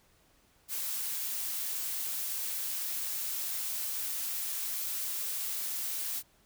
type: noise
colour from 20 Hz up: blue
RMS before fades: -35 dBFS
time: 0.68-6.23 s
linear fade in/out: 50 ms
effects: pink hiss -66 dBFS RMS until 6.45 s